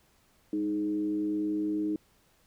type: tone with frequency modulation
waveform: sine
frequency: 311.1 Hz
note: D#4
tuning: in tune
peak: -27 dBFS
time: 0.53-1.96 s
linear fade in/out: 2 ms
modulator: 109 Hz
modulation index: 0.47
effects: pink hiss -66 dBFS RMS until 2.46 s